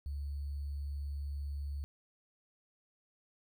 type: tone with sample-and-hold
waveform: sine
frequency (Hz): 71.2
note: C#2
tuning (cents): +47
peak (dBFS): -36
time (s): 0.06-1.84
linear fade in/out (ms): 0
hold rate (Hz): 4410
effects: none